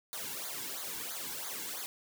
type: noise with flanger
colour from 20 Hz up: white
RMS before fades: -40 dBFS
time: 0.13-1.86 s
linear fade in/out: 0 ms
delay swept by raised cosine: 0.36 to 1.66 ms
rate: 3 Hz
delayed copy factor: -0.95
effects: none